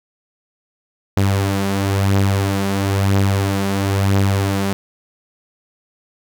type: beating tone pair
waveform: sawtooth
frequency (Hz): 98 / 99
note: G2 / G2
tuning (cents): 0 / +18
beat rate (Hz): 1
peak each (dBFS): -12 / -17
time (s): 1.17-4.73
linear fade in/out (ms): 0
effects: none